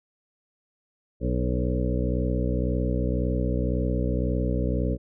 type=harmonic tone with a mistuned harmonic; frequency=61.9 Hz; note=B1; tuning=5 cents sharp; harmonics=1 / 2 / 3 / 4 / 5 / 7 / 8 / 9; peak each=-26 / -29 / -31 / -32 / -33 / -34 / -35 / -36 dBFS; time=1.2-4.98 s; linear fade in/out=50 ms; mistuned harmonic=8; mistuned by=+22 cents; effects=none